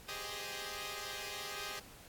5% pulse chord, Ab major seventh, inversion third, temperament equal, 392 / 415.3 / 523.3 / 622.3 Hz, G4 / Ab4 / C5 / Eb5, 0 / 0 / 0 / 0 cents, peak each -35 / -34 / -37 / -35 dBFS, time 0.08-1.8 s, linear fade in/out 10 ms, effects pink hiss -56 dBFS RMS until 2.08 s + AAC 64 kbps

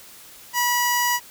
10% pulse tone with notch filter, 972 Hz, B5, 28 cents flat, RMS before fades -21 dBFS, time 0.53-1.2 s, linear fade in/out 50 ms, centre 3700 Hz, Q 0.88, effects white hiss -45 dBFS RMS until 1.3 s

